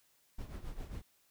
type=noise with tremolo; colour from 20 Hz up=brown; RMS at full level=-40 dBFS; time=0.38-1.02 s; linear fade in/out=10 ms; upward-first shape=triangle; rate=7.4 Hz; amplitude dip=75%; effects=white hiss -71 dBFS RMS until 1.3 s